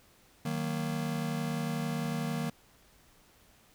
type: chord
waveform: square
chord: D# minor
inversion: none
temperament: just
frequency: 155.56 / 186.68 / 233.3 Hz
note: D#3 / F#3 / A#3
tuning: 0 / +16 / +2 cents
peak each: -35 / -39 / -36 dBFS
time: 0.45-2.5 s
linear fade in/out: 5 ms
effects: pink hiss -62 dBFS RMS until 3.74 s